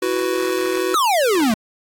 square chord, E suspended second, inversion none, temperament just, 329.6 / 370.8 / 494.4 Hz, E4 / F#4 / B4, 0 / +4 / +2 cents, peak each -26 / -21 / -25 dBFS, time 0.02-0.95 s, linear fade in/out 5 ms
square exponential sweep, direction down, 1364 to 207.7 Hz, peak -15 dBFS, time 0.94-1.54 s, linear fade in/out 2 ms
effects AAC 64 kbps

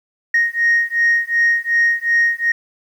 sine beating tone pair, 1864.7 / 1867.4 Hz, A#6 / A#6, 0 / +3 cents, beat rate 2.7 Hz, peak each -15 dBFS, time 0.34-2.52 s, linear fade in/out 5 ms, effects tanh soft clip ceiling -8 dBFS + 8-bit

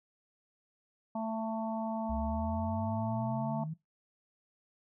harmonic tone, 222.4 Hz, A3, 19 cents sharp, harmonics 1 / 3 / 4 / 5, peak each -35 / -38 / -39 / -48 dBFS, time 1.15-3.64 s, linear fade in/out 5 ms
sine exponential sweep, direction up, 65.41 to 162.2 Hz, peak -35 dBFS, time 2.09-3.74 s, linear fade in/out 10 ms
effects noise-tail reverb RT60 0.2 s tail -20 dB re dry

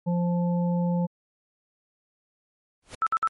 harmonic tone, 174.61 Hz, F3, in tune, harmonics 1 / 3 / 5, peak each -22 / -32 / -36 dBFS, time 0.06-1.07 s, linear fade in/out 20 ms
pink noise with exponential growth, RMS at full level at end -35 dBFS, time 2.82-2.95 s, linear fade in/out 5 ms, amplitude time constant 27 ms
sine tone bursts, 1318.5 Hz, E6, in tune, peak -20 dBFS, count 3, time 3.02-3.274 s, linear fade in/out 0 ms, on 46 ms, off 58 ms
effects MP3 48 kbps

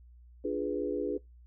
sine chord, D diminished seventh, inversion none, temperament equal, 293.7 / 349.2 / 415.3 / 493.9 Hz, D4 / F4 / Ab4 / Cb5, 0 / 0 / 0 / 0 cents, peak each -35 / -37 / -34 / -36 dBFS, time 0.44-1.18 s, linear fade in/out 10 ms, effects noise-tail reverb RT60 0.2 s tail -24 dB re dry + added 60 Hz sine -52 dBFS peak until 1.46 s

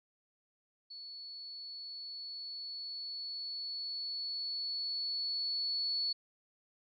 sine tone with level ramp, 4418 Hz, C#8, 7 cents flat, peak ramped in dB -45 to -31 dBFS, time 0.9-6.13 s, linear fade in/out 10 ms, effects none

